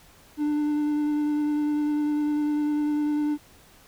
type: tone with vibrato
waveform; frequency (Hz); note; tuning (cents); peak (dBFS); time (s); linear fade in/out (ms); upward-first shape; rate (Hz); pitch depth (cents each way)
triangle; 297.3; D4; +21; -20; 0.37-3.38; 50; sine; 10; 13
effects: pink hiss -54 dBFS RMS until 3.87 s